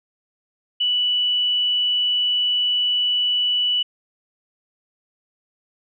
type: tone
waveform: sine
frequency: 2960 Hz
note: F#7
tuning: in tune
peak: -17 dBFS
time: 0.8-3.83 s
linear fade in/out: 10 ms
effects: none